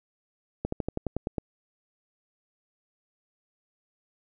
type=slowing click train; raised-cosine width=2 ms; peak=-15 dBFS; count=9; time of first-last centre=0.65-1.382 s; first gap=74 ms; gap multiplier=1.06; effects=none